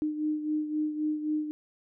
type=beating tone pair; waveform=sine; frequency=304.3 / 308.1 Hz; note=D#4 / D#4; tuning=-38 / -17 cents; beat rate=3.8 Hz; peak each=-28 / -35 dBFS; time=0.02-1.51 s; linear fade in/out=0 ms; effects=none